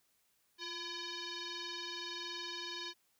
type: tone with frequency modulation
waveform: sine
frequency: 349.2 Hz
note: F4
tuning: in tune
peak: -40 dBFS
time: 0.58-2.94 s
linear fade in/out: 50 ms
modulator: 677 Hz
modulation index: 7
effects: white hiss -75 dBFS RMS until 3.19 s